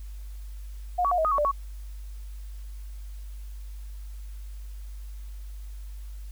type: tone with pitch steps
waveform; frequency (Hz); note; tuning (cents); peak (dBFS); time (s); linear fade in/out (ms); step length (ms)
sine; 717 / 1131 / 715 / 637 / 1244 / 1115 / 591 / 1115; F5 / C#6 / F5 / D#5 / D#6 / C#6 / D5 / C#6; +45 / +34 / +41 / +41 / -1 / +10 / +11 / +10; -21; 0.98-1.516; 10; 67
effects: added 50 Hz sine -36 dBFS peak until 6.31 s + white hiss -58 dBFS RMS until 6.31 s